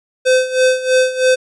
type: tone with tremolo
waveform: square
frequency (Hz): 513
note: C5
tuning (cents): -34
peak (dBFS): -9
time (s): 0.25-1.36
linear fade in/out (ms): 20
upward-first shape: sine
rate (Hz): 3.1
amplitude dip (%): 80
effects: resampled to 22050 Hz